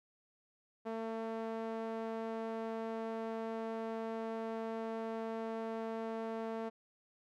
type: tone with band-pass filter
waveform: sawtooth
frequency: 224.6 Hz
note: A3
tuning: 36 cents sharp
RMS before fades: -40 dBFS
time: 0.85-6.7 s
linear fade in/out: 20 ms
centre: 590 Hz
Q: 1.1
effects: none